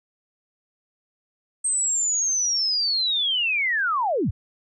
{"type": "linear sweep", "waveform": "sine", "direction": "down", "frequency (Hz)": [8372, 54], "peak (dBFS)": -20, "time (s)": [1.64, 4.31], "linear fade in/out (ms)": 10, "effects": []}